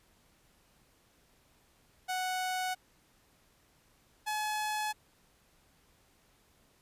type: tone pair in turn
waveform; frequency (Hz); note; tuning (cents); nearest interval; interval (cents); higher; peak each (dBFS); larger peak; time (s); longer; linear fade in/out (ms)
sawtooth; 740 / 851.8; F#5 / G#5; 0 / +44; major second; 244; second; -28; neither; 2.08-2.75 / 4.26-4.93; neither; 20
effects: pink hiss -67 dBFS RMS until 6.81 s + resampled to 32000 Hz